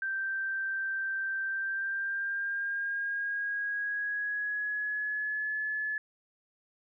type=tone with pitch glide; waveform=sine; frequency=1566 to 1717.6 Hz; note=G6 to A6; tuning=-2 to -42 cents; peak=-30 dBFS; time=0.02-5.98 s; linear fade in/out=2 ms; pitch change=+160 cents; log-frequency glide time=1.46-5.56 s; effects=none